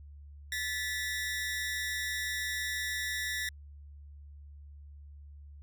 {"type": "ring-modulated tone", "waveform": "sawtooth", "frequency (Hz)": 1855, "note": "A#6", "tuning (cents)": -9, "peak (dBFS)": -26, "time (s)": [0.52, 3.49], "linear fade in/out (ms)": 2, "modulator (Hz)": 113, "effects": ["added 72 Hz sine -47 dBFS peak until 5.62 s"]}